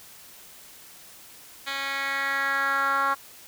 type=tone with band-pass filter sweep; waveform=10% pulse; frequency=275.1 Hz; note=C#4; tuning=13 cents flat; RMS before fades=-26 dBFS; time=1.66-3.15 s; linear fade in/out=20 ms; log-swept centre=2800 to 1200 Hz; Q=3; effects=white hiss -48 dBFS RMS until 3.47 s